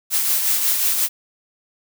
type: noise with tremolo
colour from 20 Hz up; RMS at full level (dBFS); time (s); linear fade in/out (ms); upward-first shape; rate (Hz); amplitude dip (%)
blue; -17; 0.1-1.09; 50; triangle; 5.5; 45
effects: none